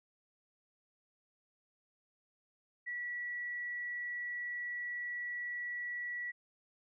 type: tone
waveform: sine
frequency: 1942 Hz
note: B6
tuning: 30 cents flat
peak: -37 dBFS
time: 2.86-6.32 s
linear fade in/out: 20 ms
effects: none